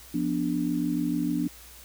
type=chord; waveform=sine; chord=B diminished; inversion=second; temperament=equal; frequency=174.61 / 246.9 / 293.7 Hz; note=F3 / B3 / D4; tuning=0 / 0 / 0 cents; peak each=-31 / -29 / -27 dBFS; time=0.14-1.48 s; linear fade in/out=5 ms; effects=added 60 Hz sine -52 dBFS peak until 1.84 s + white hiss -49 dBFS RMS until 1.84 s